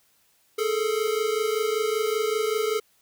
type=tone pair together; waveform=square; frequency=423.8 / 449 Hz; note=G#4 / A4; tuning=+35 / +35 cents; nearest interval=minor second; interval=100 cents; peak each=-26 / -27 dBFS; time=0.58-2.8 s; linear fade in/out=10 ms; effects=white hiss -64 dBFS RMS until 3.01 s